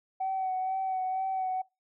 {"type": "tone with vibrato", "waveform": "sine", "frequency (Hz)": 756, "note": "F#5", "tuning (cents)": 37, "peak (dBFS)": -27, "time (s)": [0.2, 1.62], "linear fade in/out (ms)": 10, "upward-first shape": "sine", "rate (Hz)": 2.1, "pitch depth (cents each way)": 24, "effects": ["noise-tail reverb RT60 0.2 s tail -21 dB re dry", "tanh soft clip ceiling -24 dBFS"]}